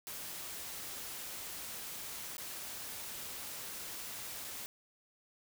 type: noise with dropouts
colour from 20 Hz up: white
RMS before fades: -44 dBFS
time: 0.07-4.66 s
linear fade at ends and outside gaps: 0 ms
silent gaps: 2.368-2.381 / 4.443-4.447 s
effects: none